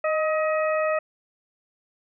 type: harmonic tone with a mistuned harmonic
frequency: 633 Hz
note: D#5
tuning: 30 cents sharp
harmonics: 1 / 2 / 3 / 4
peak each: -22 / -28 / -32 / -34 dBFS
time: 0.04-0.99 s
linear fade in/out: 5 ms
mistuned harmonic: 1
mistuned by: -34 cents
effects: none